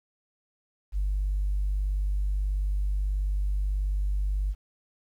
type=tone; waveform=sine; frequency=49.22 Hz; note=G1; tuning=8 cents sharp; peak=-23 dBFS; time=0.92-4.55 s; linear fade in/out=50 ms; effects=tanh soft clip ceiling -20 dBFS + 10-bit